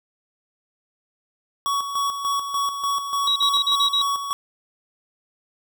square tone with tremolo, 1122 Hz, C#6, 21 cents sharp, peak -21 dBFS, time 1.66-4.33 s, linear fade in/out 0 ms, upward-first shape square, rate 3.4 Hz, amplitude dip 55%
sine tone bursts, 3843 Hz, B7, 48 cents flat, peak -17 dBFS, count 6, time 3.27-4.02 s, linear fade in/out 5 ms, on 90 ms, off 42 ms
effects none

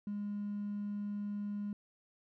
triangle tone with hard clipping, 205.2 Hz, G#3, 21 cents flat, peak -36 dBFS, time 0.07-1.73 s, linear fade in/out 2 ms, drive 3 dB, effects none

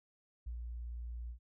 sine tone with ADSR envelope, 59 Hz, A#1, 22 cents sharp, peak -38 dBFS, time 0.46-1.39 s, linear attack 11 ms, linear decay 97 ms, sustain -2 dB, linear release 95 ms, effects none

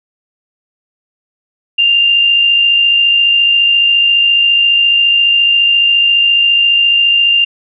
sine tone with amplitude modulation, 2794 Hz, F7, in tune, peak -5 dBFS, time 1.78-7.45 s, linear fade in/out 10 ms, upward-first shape sine, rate 54.5 Hz, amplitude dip 35%, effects none

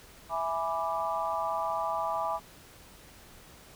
sine chord, E dominant seventh, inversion none, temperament equal, 659.3 / 830.6 / 987.8 / 1174.7 Hz, E5 / G#5 / B5 / D6, 0 / 0 / 0 / 0 cents, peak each -34 dBFS, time 0.29-2.4 s, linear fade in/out 50 ms, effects pink hiss -53 dBFS RMS until 3.75 s

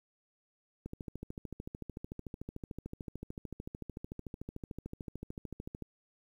click train, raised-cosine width 3 ms, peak -28 dBFS, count 68, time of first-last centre 0.86-5.823 s, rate 13.5 Hz, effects 10-bit

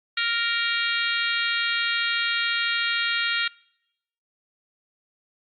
harmonic tone, 466.2 Hz, A#4, in tune, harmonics 3 / 4 / 5 / 6 / 7 / 8 / 9, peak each -28 / -29 / -30 / -31 / -31 / -32 / -33 dBFS, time 0.17-3.48 s, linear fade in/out 5 ms, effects noise-tail reverb RT60 0.8 s tail -24 dB re dry + Opus 48 kbps

